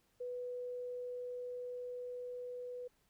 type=tone with level ramp; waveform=sine; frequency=493.9 Hz; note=B4; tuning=in tune; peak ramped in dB=-39 to -42 dBFS; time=0.2-2.88 s; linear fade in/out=10 ms; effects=pink hiss -75 dBFS RMS until 3.09 s